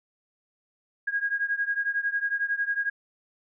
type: beating tone pair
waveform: sine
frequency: 1633 / 1644 Hz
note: G#6 / G#6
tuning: -30 / -18 cents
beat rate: 11 Hz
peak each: -27 / -29 dBFS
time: 1.07-2.9 s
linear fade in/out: 10 ms
effects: none